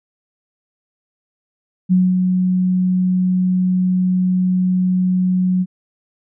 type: tone with ADSR envelope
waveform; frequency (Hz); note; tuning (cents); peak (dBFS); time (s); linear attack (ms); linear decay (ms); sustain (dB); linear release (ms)
sine; 183.5; F#3; -14; -9; 1.89-5.66; 30; 220; -4; 46
effects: none